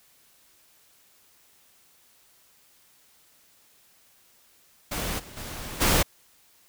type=noise with level steps; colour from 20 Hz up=pink; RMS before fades=-30 / -45 / -37 / -21 dBFS; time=4.91-6.03 s; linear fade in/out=10 ms; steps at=5.18 / 5.36 / 5.8 s; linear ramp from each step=20 ms; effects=white hiss -60 dBFS RMS until 6.68 s